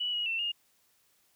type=tone with pitch steps; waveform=sine; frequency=2947 / 2898 / 2689 / 2840 Hz; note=F#7 / F#7 / E7 / F7; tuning=-8 / -37 / +34 / +28 cents; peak=-29 dBFS; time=0-0.52 s; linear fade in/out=10 ms; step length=130 ms; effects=white hiss -69 dBFS RMS until 1.35 s